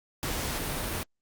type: noise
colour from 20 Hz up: pink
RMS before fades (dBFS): -32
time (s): 0.23-1.03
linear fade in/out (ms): 0
effects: Opus 48 kbps